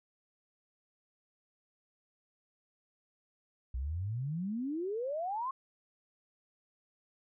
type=exponential sweep; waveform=sine; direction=up; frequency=59.2 to 1097 Hz; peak=-33 dBFS; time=3.74-5.51 s; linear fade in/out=5 ms; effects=none